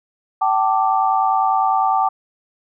sine chord, G suspended second, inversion none, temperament equal with one note detuned, 770.1 / 880 / 1174.7 Hz, G5 / A5 / D6, -31 / 0 / 0 cents, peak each -17 / -19 / -20 dBFS, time 0.41-2.09 s, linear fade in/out 10 ms, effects none

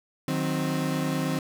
35% pulse chord, C diminished, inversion first, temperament equal with one note detuned, 155.56 / 185 / 262.8 Hz, Eb3 / Gb3 / C4, 0 / 0 / +8 cents, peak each -27 / -31 / -27 dBFS, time 0.28-1.39 s, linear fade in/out 2 ms, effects none

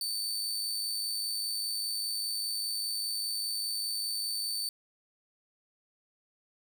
sawtooth tone with amplitude modulation, 4545 Hz, C#8, 42 cents sharp, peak -27 dBFS, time 0.01-4.69 s, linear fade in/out 2 ms, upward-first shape sine, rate 105 Hz, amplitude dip 35%, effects 9-bit

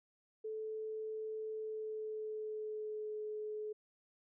sine tone with pitch glide, 436 to 426.5 Hz, A4 to G#4, -16 to +46 cents, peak -39 dBFS, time 0.44-3.73 s, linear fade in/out 10 ms, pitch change -38 cents, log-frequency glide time 1.51-3.18 s, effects none

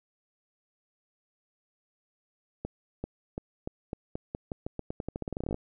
accelerating click train, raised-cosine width 2 ms, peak -20 dBFS, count 25, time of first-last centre 2.65-5.544 s, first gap 390 ms, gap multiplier 0.87, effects none

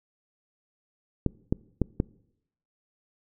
clicks, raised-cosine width 3 ms, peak -10 dBFS, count 4, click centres 1.263 / 1.525 / 1.817 / 2.001 s, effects noise-tail reverb RT60 0.8 s tail -24 dB re dry

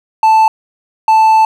triangle tone bursts at uneven times, 880 Hz, A5, in tune, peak -3 dBFS, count 2, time 0.23-0.48 / 1.08-1.45 s, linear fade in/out 2 ms, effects none

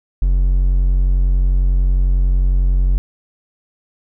triangle tone, 45.54 Hz, F#1, 27 cents flat, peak -9 dBFS, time 0.22-2.98 s, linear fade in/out 0 ms, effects none

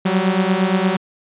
sawtooth beating tone pair, 184.1 / 192.7 Hz, F#3 / G3, -8 / -29 cents, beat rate 8.6 Hz, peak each -14 dBFS, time 0.05-0.97 s, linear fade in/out 10 ms, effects resampled to 8000 Hz

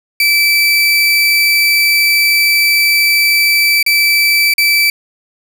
30% pulse tone with dropouts, 2319 Hz, D7, 22 cents flat, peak -6 dBFS, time 0.2-4.9 s, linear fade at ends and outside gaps 2 ms, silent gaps 3.828-3.863 / 4.538-4.581 s, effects none

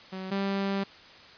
sawtooth tone pair in turn, 188.5 / 196.66 Hz, F#3 / G3, +32 / +6 cents, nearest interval minor second, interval 74 cents, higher second, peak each -31 / -23 dBFS, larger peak second, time 0.12-0.31 / 0.31-0.84 s, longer second, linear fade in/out 10 ms, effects white hiss -50 dBFS RMS until 1.37 s + resampled to 11025 Hz

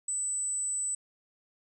sine tone, 8000 Hz, B8, 21 cents sharp, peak -29 dBFS, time 0.08-0.95 s, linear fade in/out 5 ms, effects none

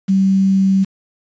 sine tone with quantisation, 192.7 Hz, G3, 29 cents flat, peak -10 dBFS, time 0.08-0.85 s, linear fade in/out 20 ms, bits 6, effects resampled to 16000 Hz

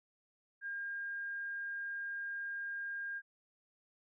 sine tone, 1611 Hz, G6, 47 cents sharp, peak -38 dBFS, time 0.61-3.22 s, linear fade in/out 50 ms, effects none

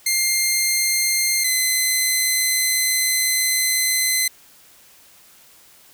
10% pulse tone pair in turn, 2108 / 2042 Hz, C7 / C7, +12 / -43 cents, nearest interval minor second, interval 55 cents, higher first, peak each -8 dBFS, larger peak neither, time 0.06-1.44 / 1.44-4.28 s, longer second, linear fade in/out 5 ms, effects white hiss -50 dBFS RMS until 5.93 s

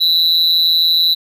triangle tone with amplitude modulation, 3951 Hz, B7, in tune, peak -5 dBFS, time 0-1.15 s, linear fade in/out 20 ms, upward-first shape sine, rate 166 Hz, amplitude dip 85%, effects none

